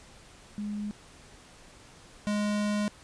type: tone pair in turn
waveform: sine / square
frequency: 207.9 / 207.9 Hz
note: G#3 / G#3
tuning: +2 / +2 cents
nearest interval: unison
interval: 0 cents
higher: neither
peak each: -31 / -27 dBFS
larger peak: second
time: 0.58-0.91 / 2.27-2.88 s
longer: second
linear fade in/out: 0 ms
effects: pink hiss -53 dBFS RMS until 3.03 s + resampled to 22050 Hz